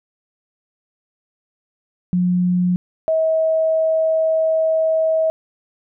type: tone pair in turn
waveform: sine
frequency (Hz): 179.4 / 640.8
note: F3 / E5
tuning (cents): +47 / -49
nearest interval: octave + minor seventh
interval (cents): 2204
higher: second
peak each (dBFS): -14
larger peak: neither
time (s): 2.13-2.76 / 3.08-5.3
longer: second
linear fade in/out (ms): 0
effects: none